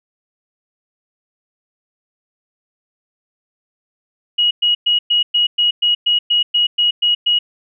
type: tone bursts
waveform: sine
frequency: 2900 Hz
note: F#7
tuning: 35 cents flat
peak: -11 dBFS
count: 13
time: 4.38-7.39 s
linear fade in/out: 10 ms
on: 130 ms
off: 110 ms
effects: none